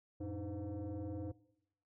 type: tone with frequency modulation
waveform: sine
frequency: 111.4 Hz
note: A2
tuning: 22 cents sharp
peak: -38 dBFS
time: 0.2-1.32 s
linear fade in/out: 10 ms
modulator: 202 Hz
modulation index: 1.8
effects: noise-tail reverb RT60 0.9 s tail -22 dB re dry + tanh soft clip ceiling -36 dBFS